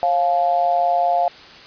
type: tone with amplitude modulation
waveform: sine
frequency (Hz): 701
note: F5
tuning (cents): +6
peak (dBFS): -11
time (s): 0.03-1.28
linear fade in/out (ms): 0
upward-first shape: sine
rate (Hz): 159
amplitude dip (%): 80
effects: white hiss -41 dBFS RMS until 1.66 s + resampled to 11025 Hz

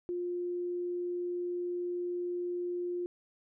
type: tone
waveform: sine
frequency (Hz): 353.2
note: F4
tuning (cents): +20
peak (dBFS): -32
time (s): 0.09-3.06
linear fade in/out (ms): 0
effects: none

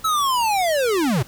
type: linear sweep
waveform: square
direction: down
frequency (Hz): 1318.5 to 105.8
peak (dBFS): -18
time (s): 0.04-1.23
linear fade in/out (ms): 10
effects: pink hiss -45 dBFS RMS until 1.27 s

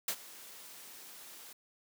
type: noise with ADSR envelope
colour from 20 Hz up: white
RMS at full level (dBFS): -32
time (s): 0.08-1.53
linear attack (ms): 4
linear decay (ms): 68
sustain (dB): -19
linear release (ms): 5
effects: high-pass 200 Hz 12 dB/octave

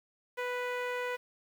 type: tone with low-pass filter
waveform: sawtooth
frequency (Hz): 493.9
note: B4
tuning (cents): 0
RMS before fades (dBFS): -35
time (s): 0.37-1.17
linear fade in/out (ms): 20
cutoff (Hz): 2200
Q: 2
effects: 9-bit

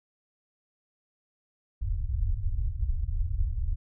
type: low-pass noise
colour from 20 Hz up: pink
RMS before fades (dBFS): -28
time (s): 1.81-3.76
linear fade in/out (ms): 10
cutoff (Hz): 100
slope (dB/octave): 48
effects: none

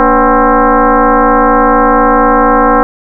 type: tone with frequency modulation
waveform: sine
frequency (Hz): 288.9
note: D4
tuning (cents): -28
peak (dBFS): -4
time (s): 0-2.83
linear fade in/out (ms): 0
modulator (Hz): 261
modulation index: 4.4
effects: none

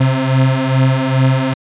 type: beating tone pair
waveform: 35% pulse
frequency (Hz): 130.3 / 132.7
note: C3 / C3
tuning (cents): -7 / +25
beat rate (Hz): 2.4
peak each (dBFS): -14 / -11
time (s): 0-1.54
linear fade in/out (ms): 10
effects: resampled to 8000 Hz

